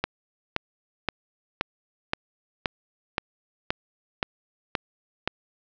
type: click train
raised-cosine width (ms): 0.3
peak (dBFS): -7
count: 11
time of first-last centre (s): 0.04-5.276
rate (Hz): 1.91
effects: low-pass 5000 Hz 12 dB/octave